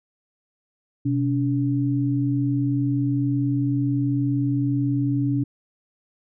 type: tone pair together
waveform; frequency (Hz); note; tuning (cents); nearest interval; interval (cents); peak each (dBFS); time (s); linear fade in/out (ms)
sine; 126.8 / 284.7; B2 / C#4; +46 / +46; octave + major second; 1400; -22; 1.05-5.44; 10
effects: none